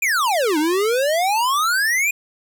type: exponential two-way sweep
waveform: square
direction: down then up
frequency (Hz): 2489 to 293.7 to 2489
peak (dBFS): -17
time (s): 0.02-2.11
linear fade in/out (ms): 5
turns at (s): 0.58
effects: none